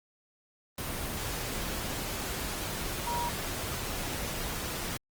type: tone in noise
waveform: sine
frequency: 953 Hz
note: A#5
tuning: 38 cents sharp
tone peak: -31 dBFS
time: 3.07-3.29 s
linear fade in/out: 2 ms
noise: pink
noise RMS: -35 dBFS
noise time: 0.78-4.97 s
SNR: +1 dB
effects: Opus 24 kbps